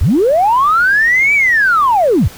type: linear two-way sweep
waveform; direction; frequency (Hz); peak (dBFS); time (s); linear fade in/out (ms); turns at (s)
sine; up then down; 50.5 to 2333 to 50.5; -7; 0.01-2.28; 5; 1.34
effects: tanh soft clip ceiling -3 dBFS + pink hiss -35 dBFS RMS until 2.37 s